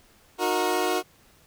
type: chord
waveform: 20% pulse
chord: D# minor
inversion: none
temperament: equal with one note detuned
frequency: 311.1 / 365.1 / 466.2 Hz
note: D#4 / F#4 / A#4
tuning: 0 / -23 / 0 cents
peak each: -25 / -20 / -24 dBFS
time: 0.38-1.03 s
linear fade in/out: 50 ms
effects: pink hiss -58 dBFS RMS until 1.46 s